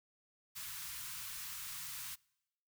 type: band-stop noise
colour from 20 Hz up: white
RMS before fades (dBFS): -45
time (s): 0.55-2.16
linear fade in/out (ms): 20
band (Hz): 170 to 960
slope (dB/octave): 48
effects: noise-tail reverb RT60 0.9 s tail -26 dB re dry